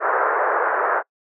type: band-pass noise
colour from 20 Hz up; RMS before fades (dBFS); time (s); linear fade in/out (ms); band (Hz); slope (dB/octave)
white; -20; 0-1.03; 50; 400 to 1600; 48
effects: noise-tail reverb RT60 0.1 s tail -26 dB re dry